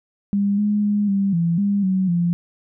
sine tone with pitch steps, 201 / 208 / 206.3 / 197.2 / 168.7 / 201.4 / 188.1 / 172.7 Hz, G3 / G#3 / G#3 / G3 / E3 / G3 / F#3 / F3, +44 / +3 / -11 / +11 / +40 / +47 / +29 / -19 cents, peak -16 dBFS, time 0.33-2.33 s, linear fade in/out 0 ms, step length 250 ms, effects none

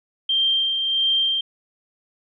sine tone with tremolo, 3166 Hz, G7, 17 cents sharp, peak -16 dBFS, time 0.29-1.41 s, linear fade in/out 5 ms, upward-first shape sine, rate 1.5 Hz, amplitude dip 40%, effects none

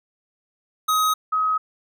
square / sine tone pair in turn, 1263 / 1268.6 Hz, D#6 / D#6, +26 / +33 cents, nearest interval unison, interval 7 cents, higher second, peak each -18 dBFS, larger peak neither, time 0.88-1.14 / 1.32-1.58 s, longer neither, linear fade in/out 10 ms, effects none

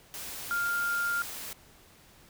sine tone in noise, 1400 Hz, F6, 4 cents sharp, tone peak -27 dBFS, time 0.51-1.22 s, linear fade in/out 0 ms, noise white, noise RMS -40 dBFS, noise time 0.14-1.53 s, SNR +10 dB, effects pink hiss -57 dBFS RMS until 2.29 s

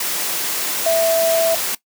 sine tone in noise, 659.3 Hz, E5, in tune, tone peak -13 dBFS, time 0.86-1.55 s, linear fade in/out 5 ms, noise white, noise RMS -22 dBFS, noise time 0-1.75 s, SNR +6 dB, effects noise-tail reverb RT60 0.1 s tail -18 dB re dry + high-pass 200 Hz 12 dB/octave

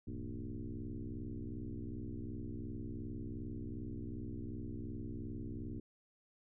sine tone with frequency modulation, 103.83 Hz, G#2, in tune, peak -40 dBFS, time 0.07-5.8 s, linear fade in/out 5 ms, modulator 62.7 Hz, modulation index 3.7, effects none

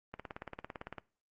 click train, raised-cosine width 0.5 ms, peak -26 dBFS, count 16, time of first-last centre 0.14-0.983 s, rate 17.8 Hz, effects noise-tail reverb RT60 0.4 s tail -22 dB re dry + Opus 24 kbps

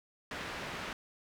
white low-pass noise, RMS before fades -41 dBFS, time 0.31-0.93 s, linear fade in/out 2 ms, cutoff 2300 Hz, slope 12 dB/octave, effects none

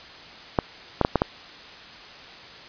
clicks, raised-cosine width 1 ms, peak -4 dBFS, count 5, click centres 0.588 / 1.013 / 1.049 / 1.157 / 1.219 s, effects white hiss -43 dBFS RMS until 2.68 s + resampled to 11025 Hz

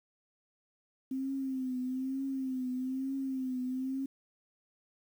sine tone with vibrato, 261.6 Hz, C4, in tune, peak -32 dBFS, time 1.11-4.06 s, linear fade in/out 5 ms, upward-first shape triangle, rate 1.1 Hz, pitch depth 69 cents each way, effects 10-bit

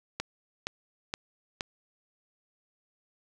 click train, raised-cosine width 0.2 ms, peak -14 dBFS, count 4, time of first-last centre 0.2-1.608 s, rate 2.13 Hz, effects none

